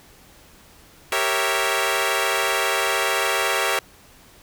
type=chord; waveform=10% pulse; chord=G diminished seventh; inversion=none; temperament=equal; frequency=392 / 466.2 / 554.4 / 659.3 Hz; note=G4 / Bb4 / Db5 / Fb5; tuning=0 / 0 / 0 / 0 cents; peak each=-17 dBFS; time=1.12-3.79 s; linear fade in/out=2 ms; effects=pink hiss -50 dBFS RMS until 4.42 s

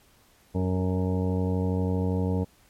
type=harmonic tone with a mistuned harmonic; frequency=92.5 Hz; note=F#2; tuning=in tune; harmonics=1 / 2 / 3 / 4 / 5 / 6 / 7 / 9 / 10; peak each=-26 / -28 / -32 / -42 / -32 / -40 / -43 / -42 / -45 dBFS; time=0.54-2.45 s; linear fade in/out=20 ms; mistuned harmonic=4; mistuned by=+27 cents; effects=pink hiss -60 dBFS RMS until 2.69 s + MP3 64 kbps

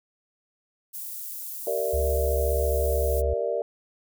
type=high-pass noise; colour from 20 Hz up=white; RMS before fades=-36 dBFS; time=0.93-3.22 s; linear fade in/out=20 ms; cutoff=11000 Hz; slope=12 dB/octave
type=chord; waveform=sine; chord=E half-diminished seventh; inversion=first; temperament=equal with one note detuned; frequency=392 / 466.2 / 587.3 / 662.7 Hz; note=G4 / Bb4 / D5 / E5; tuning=0 / 0 / 0 / +9 cents; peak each=-33 / -28 / -28 / -32 dBFS; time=1.67-3.62 s; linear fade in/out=2 ms
type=tone; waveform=sine; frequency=69.3 Hz; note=C#2; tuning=in tune; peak=-24 dBFS; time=1.93-3.34 s; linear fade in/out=10 ms
effects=none

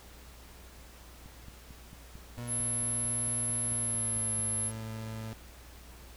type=click train; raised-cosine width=5 ms; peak=-36 dBFS; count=15; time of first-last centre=1.26-4.392 s; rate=4.47 Hz
type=tone with pitch glide; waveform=30% pulse; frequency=120.2 to 110.86 Hz; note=B2 to A2; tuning=-46 to +13 cents; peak=-35 dBFS; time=2.38-5.33 s; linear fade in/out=0 ms; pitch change=-141 cents; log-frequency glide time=3.68-4.34 s
type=tone; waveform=sine; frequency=11000 Hz; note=F9; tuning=27 cents flat; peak=-30 dBFS; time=2.47-4.72 s; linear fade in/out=50 ms
effects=added 60 Hz sine -51 dBFS peak until 6.16 s + pink hiss -54 dBFS RMS until 6.16 s

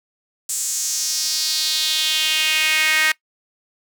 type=tone with high-pass filter sweep; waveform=sawtooth; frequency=312.3 Hz; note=D#4; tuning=7 cents sharp; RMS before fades=-20 dBFS; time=0.49-3.12 s; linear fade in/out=5 ms; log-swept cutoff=7800 to 1900 Hz; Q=3; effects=noise-tail reverb RT60 0.1 s tail -21 dB re dry

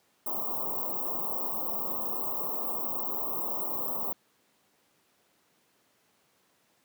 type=band-stop noise; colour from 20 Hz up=white; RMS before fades=-32 dBFS; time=0.26-4.13 s; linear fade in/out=5 ms; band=1200 to 15000 Hz; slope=96 dB/octave; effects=pink hiss -68 dBFS RMS until 6.84 s + high-pass 200 Hz 12 dB/octave

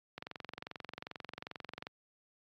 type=click train; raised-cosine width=0.3 ms; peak=-26 dBFS; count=39; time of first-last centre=0.18-1.869 s; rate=22.5 Hz; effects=high-pass 100 Hz 12 dB/octave + AAC 32 kbps

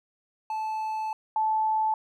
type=tone pair in turn; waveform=triangle / sine; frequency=872 / 872 Hz; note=A5 / A5; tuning=-16 / -16 cents; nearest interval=unison; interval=0 cents; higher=neither; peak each=-26 / -22 dBFS; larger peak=second; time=0.5-1.13 / 1.36-1.94 s; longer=first; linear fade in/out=2 ms; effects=none

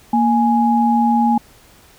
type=tone pair together; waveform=sine; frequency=233.1 / 833.1 Hz; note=A#3 / G#5; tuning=0 / +5 cents; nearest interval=octave + minor seventh; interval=2205 cents; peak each=-14 / -15 dBFS; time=0.13-1.38 s; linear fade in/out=5 ms; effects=pink hiss -48 dBFS RMS until 1.98 s

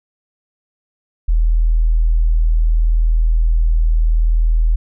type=tone; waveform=sine; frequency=40.36 Hz; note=E1; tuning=36 cents flat; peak=-10 dBFS; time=1.28-4.76 s; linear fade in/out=10 ms; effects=none

